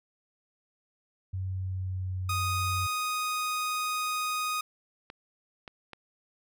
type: tone with pitch glide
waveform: sine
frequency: 94 to 91.85 Hz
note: F#2 to F#2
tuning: +28 to -12 cents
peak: -30 dBFS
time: 1.33-2.87 s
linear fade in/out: 10 ms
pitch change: -40 cents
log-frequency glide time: 1.43-2.64 s
type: tone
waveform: sawtooth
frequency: 1244.5 Hz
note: D#6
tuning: in tune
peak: -25 dBFS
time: 2.29-4.61 s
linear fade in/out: 5 ms
type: clicks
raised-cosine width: 0.3 ms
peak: -26 dBFS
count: 3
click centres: 5.101 / 5.678 / 5.933 s
effects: none